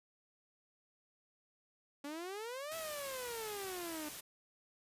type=exponential two-way sweep; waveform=sawtooth; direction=up then down; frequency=279.3 to 659.3 to 296.4 Hz; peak=-38 dBFS; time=2.04-4.09 s; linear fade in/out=5 ms; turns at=2.76 s
type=noise; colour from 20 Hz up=white; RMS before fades=-47 dBFS; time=2.71-4.21 s; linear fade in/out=10 ms
effects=resampled to 32000 Hz